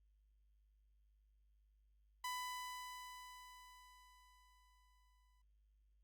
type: tone with exponential decay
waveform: sawtooth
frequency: 998 Hz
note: B5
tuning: 18 cents sharp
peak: -37 dBFS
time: 2.24-5.42 s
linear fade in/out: 5 ms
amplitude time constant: 690 ms
effects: added 51 Hz sine -70 dBFS peak until 6.03 s + Opus 48 kbps